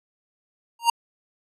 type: tone with exponential growth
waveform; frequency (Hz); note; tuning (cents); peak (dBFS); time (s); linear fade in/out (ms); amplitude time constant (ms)
square; 932.3; A#5; 0; -12; 0.79-0.9; 5; 22
effects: resampled to 32000 Hz